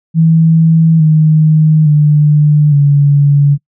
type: tone with pitch steps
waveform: sine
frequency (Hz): 162.4 / 155.69 / 149.27 / 143.1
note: E3 / D#3 / D3 / D3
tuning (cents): -26 / +1 / +29 / -45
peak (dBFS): -4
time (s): 0.14-3.58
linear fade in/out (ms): 50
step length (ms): 860
effects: noise-tail reverb RT60 0.1 s tail -26 dB re dry